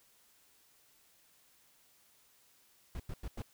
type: noise bursts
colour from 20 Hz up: brown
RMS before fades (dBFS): -40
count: 4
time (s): 2.95-3.421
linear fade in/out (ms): 2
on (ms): 48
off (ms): 93
effects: white hiss -67 dBFS RMS until 3.53 s